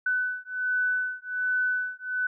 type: beating tone pair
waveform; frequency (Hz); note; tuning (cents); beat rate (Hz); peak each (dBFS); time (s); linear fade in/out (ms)
sine; 1499 / 1500.3; F#6 / F#6; +22 / +24; 1.3; -28; 0.06-2.27; 5
effects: none